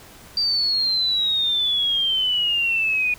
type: exponential sweep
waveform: sine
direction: down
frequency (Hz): 4699 to 2454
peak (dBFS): -18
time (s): 0.37-3.14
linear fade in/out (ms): 2
effects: pink hiss -45 dBFS RMS until 3.18 s